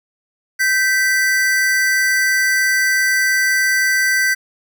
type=tone pair together; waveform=square; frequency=1553 / 1976.2 Hz; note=G6 / B6; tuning=-17 / +1 cents; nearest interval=major third; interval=418 cents; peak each=-17 dBFS; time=0.59-4.35 s; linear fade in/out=20 ms; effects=none